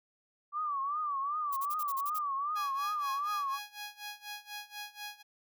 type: tone with vibrato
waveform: sine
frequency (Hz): 1158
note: D6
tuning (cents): -25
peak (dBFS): -31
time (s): 0.52-3.59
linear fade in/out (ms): 50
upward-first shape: triangle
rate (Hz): 2.6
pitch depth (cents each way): 140
type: noise bursts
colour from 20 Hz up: violet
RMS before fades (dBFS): -41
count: 8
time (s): 1.52-2.19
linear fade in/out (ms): 10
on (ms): 47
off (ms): 42
type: tone with tremolo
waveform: 10% pulse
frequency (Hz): 830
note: G#5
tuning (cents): -1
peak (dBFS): -31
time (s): 2.55-5.23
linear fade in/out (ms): 20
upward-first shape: sine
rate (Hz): 4.1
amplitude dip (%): 90
effects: none